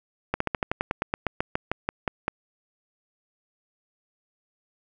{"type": "slowing click train", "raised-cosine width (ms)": 0.5, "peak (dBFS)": -9, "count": 17, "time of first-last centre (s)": [0.34, 2.281], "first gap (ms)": 64, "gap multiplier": 1.08, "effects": []}